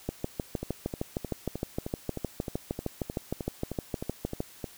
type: two click trains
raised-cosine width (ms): 2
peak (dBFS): -20 / -16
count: 14 / 29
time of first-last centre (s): 0.63-4.642 / 0.09-4.404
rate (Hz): 3.24 / 6.49
effects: white hiss -52 dBFS RMS until 4.77 s